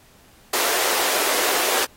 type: high-pass noise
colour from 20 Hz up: pink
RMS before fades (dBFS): -22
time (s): 0.53-1.85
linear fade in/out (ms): 5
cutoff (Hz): 380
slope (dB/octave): 24
effects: pink hiss -53 dBFS RMS until 1.96 s + AAC 48 kbps